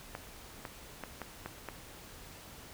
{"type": "clicks", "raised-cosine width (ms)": 0.5, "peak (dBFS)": -24, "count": 6, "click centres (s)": [0.151, 0.652, 1.037, 1.217, 1.46, 1.687], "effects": ["pink hiss -51 dBFS RMS until 2.73 s"]}